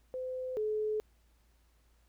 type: tone pair in turn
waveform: sine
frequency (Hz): 512 / 428.5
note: C5 / A4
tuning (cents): -38 / -46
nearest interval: minor third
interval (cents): 308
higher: first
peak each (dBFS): -35 / -30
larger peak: second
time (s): 0.14-0.57 / 0.57-1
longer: neither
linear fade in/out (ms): 0
effects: added 57 Hz sine -65 dBFS peak until 2.08 s + pink hiss -73 dBFS RMS until 2.08 s